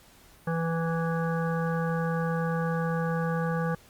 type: harmonic tone with a mistuned harmonic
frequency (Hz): 165.4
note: E3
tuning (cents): +6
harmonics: 1 / 3 / 5 / 7 / 9 / 10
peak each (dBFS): -27 / -32 / -37 / -37 / -40 / -40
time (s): 0.47-3.75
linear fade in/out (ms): 5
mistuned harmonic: 9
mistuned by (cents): -15
effects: pink hiss -56 dBFS RMS until 3.89 s + Opus 48 kbps